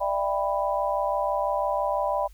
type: chord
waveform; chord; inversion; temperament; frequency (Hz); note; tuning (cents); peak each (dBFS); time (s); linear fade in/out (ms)
sine; E minor seventh; third; just; 593.3 / 659.3 / 791.1 / 988.9; D5 / E5 / G5 / B5; +18 / 0 / +16 / +2; -27 / -31 / -29 / -28; 0-2.28; 20
effects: added 50 Hz sine -46 dBFS peak until 2.33 s + white hiss -62 dBFS RMS until 2.33 s